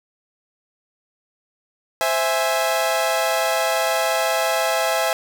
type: chord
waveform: sawtooth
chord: C augmented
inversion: none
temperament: equal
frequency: 523.3 / 659.3 / 830.6 Hz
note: C5 / E5 / G#5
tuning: 0 / 0 / 0 cents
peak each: -21 / -17 / -20 dBFS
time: 2.01-5.13 s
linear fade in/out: 0 ms
effects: none

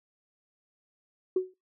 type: tone with exponential decay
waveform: sine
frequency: 371.1 Hz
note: F#4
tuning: 5 cents sharp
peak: -19 dBFS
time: 1.36-1.54 s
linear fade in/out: 5 ms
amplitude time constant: 37 ms
effects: noise-tail reverb RT60 0.2 s tail -23 dB re dry + tanh soft clip ceiling -15 dBFS

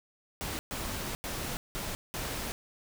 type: noise bursts at uneven times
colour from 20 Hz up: pink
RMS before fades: -36 dBFS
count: 5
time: 0.41-0.59 / 0.71-1.15 / 1.24-1.57 / 1.75-1.95 / 2.14-2.52 s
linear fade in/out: 0 ms
effects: none

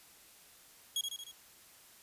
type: tone with echo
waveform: sawtooth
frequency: 3305 Hz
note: G#7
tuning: 9 cents flat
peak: -28 dBFS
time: 0.96-1.01 s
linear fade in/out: 2 ms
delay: 76 ms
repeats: 4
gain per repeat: -4 dB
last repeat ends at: 1.314 s
effects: white hiss -59 dBFS RMS until 2.02 s + resampled to 32000 Hz

